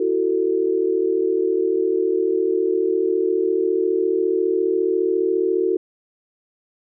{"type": "tone cluster", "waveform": "sine", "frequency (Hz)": [332.1, 372, 446.5], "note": ["E4", "F#4", "A4"], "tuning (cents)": [13, 9, 25], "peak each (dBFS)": [-24, -19, -22], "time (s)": [0, 5.77], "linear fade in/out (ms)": 5, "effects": []}